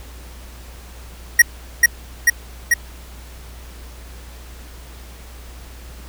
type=tone with echo; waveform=square; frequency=1892 Hz; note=A#6; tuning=25 cents sharp; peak=-5 dBFS; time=1.39-1.42 s; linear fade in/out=5 ms; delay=440 ms; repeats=3; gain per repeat=-2 dB; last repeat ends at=2.74 s; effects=added 60 Hz sine -36 dBFS peak until 6.08 s + pink hiss -43 dBFS RMS until 6.08 s